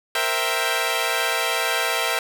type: chord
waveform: 10% pulse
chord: C dominant seventh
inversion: third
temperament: equal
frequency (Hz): 466.2 / 523.3 / 659.3 / 784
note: Bb4 / C5 / E5 / G5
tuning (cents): 0 / 0 / 0 / 0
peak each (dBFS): -18 / -20 / -16 / -19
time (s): 0.15-2.19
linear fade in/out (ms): 2
effects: none